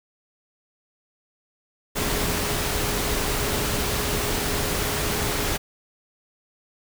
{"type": "tone in noise", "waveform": "sine", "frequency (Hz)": 415.3, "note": "G#4", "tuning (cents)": 0, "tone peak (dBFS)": -33, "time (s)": [1.95, 5.58], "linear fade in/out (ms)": 20, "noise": "pink", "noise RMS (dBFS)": -25, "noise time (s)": [1.95, 5.58], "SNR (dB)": -11, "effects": []}